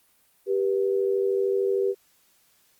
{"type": "tone pair together", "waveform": "sine", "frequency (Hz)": [392, 485.2], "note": ["G4", "B4"], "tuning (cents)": [0, -31], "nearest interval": "major third", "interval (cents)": 369, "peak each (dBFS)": [-22, -27], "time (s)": [0.46, 1.95], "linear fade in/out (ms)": 50, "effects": ["white hiss -63 dBFS RMS until 2.79 s", "Opus 32 kbps"]}